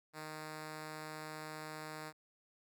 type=tone; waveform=5% pulse; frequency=155 Hz; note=D#3; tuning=6 cents flat; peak=-33 dBFS; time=0.13-2.13 s; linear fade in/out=50 ms; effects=none

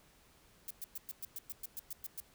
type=noise bursts; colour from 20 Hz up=violet; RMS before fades=-42 dBFS; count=12; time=0.68-2.202 s; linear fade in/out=2 ms; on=26 ms; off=110 ms; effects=pink hiss -65 dBFS RMS until 2.34 s

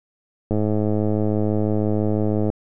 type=click train; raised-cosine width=2 ms; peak=-9 dBFS; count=212; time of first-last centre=0.51-2.501 s; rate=106 Hz; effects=none

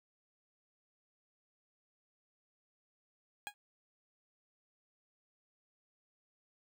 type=tone with exponential decay; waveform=15% pulse; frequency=823 Hz; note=G#5; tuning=16 cents flat; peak=-29 dBFS; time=3.47-3.54 s; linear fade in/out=0 ms; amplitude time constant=15 ms; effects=none

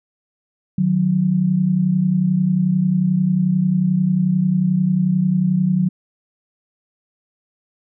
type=tone pair together; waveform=sine; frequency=153.26 / 184.5 Hz; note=D#3 / F#3; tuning=-26 / -5 cents; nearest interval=minor third; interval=321 cents; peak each=-20 / -15 dBFS; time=0.78-5.89 s; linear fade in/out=5 ms; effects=none

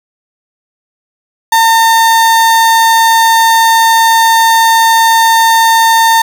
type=tone; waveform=35% pulse; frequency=907 Hz; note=A#5; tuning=48 cents flat; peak=-3 dBFS; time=1.52-6.22 s; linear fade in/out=5 ms; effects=none

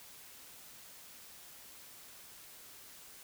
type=silence; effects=white hiss -54 dBFS RMS until 3.23 s

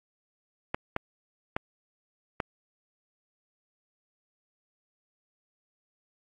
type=clicks; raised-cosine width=0.5 ms; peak=-13 dBFS; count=4; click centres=0.745 / 0.964 / 1.565 / 2.402 s; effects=AAC 64 kbps

